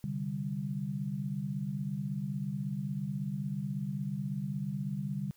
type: chord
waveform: sine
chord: C suspended second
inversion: none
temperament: just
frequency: 130.81 / 147.16 / 196.22 Hz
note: C3 / D3 / G3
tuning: 0 / +4 / +2 cents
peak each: -40 / -36 / -36 dBFS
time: 0.04-5.31 s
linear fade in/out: 0 ms
effects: white hiss -67 dBFS RMS until 5.36 s

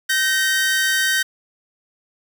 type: tone pair together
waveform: sawtooth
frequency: 1543.8 / 1864.7 Hz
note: G6 / A#6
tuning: -27 / 0 cents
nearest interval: minor third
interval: 327 cents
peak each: -15 / -17 dBFS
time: 0.09-1.23 s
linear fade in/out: 10 ms
effects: none

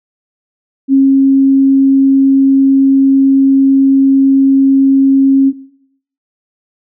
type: tone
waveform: sine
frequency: 270.9 Hz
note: C#4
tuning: 40 cents flat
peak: -4 dBFS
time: 0.88-5.53 s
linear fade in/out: 50 ms
effects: noise-tail reverb RT60 0.7 s tail -18 dB re dry

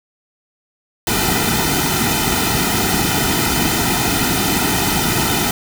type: noise with comb filter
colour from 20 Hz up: pink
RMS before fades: -17 dBFS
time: 1.07-5.51 s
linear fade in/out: 2 ms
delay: 1.8 ms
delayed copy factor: -0.9
effects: none

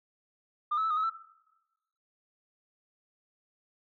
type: tone with pitch steps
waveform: sine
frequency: 1207 / 1297 / 1314 / 1234 / 1284 / 1330 Hz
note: D6 / E6 / E6 / D#6 / E6 / E6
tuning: +47 / -28 / -6 / -15 / -46 / +15 cents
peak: -25 dBFS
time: 0.71-1.1 s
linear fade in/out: 10 ms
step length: 65 ms
effects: noise-tail reverb RT60 1.0 s tail -18 dB re dry + tanh soft clip ceiling -23 dBFS

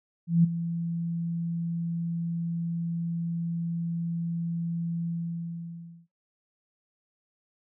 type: tone with ADSR envelope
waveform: sine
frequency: 168.5 Hz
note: E3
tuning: 38 cents sharp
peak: -15 dBFS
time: 0.27-6.07 s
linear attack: 170 ms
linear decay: 12 ms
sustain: -13 dB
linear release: 1000 ms
effects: noise-tail reverb RT60 0.2 s tail -18 dB re dry

